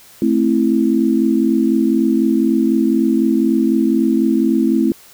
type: chord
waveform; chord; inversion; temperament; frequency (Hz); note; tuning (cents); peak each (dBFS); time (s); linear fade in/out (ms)
sine; A minor; none; just; 220 / 264 / 330; A3 / C4 / E4; 0 / +16 / +2; -16; 0.22-4.92; 2
effects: white hiss -44 dBFS RMS until 5.13 s